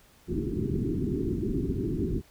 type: low-pass noise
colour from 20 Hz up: white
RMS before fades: -29 dBFS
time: 0.27-2.22 s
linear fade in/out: 50 ms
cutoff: 400 Hz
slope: 96 dB/octave
effects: pink hiss -59 dBFS RMS until 2.3 s